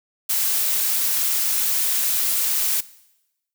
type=noise; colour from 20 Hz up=blue; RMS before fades=-21 dBFS; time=0.29-2.81 s; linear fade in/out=10 ms; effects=noise-tail reverb RT60 0.9 s tail -19 dB re dry